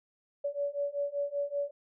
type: beating tone pair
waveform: sine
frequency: 568 / 573.2 Hz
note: C#5 / D5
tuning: +42 / -42 cents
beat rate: 5.2 Hz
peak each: -34 / -33 dBFS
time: 0.44-1.71 s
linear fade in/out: 10 ms
effects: none